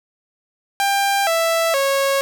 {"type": "tone with pitch steps", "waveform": "sawtooth", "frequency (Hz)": [795, 660.8, 549.3], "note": ["G5", "E5", "C#5"], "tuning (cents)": [24, 4, -16], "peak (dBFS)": -12, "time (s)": [0.8, 2.21], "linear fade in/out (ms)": 0, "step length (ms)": 470, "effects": []}